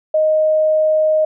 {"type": "tone", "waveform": "sine", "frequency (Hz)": 622.3, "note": "D#5", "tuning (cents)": 0, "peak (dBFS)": -11, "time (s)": [0.14, 1.25], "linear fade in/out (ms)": 5, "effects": []}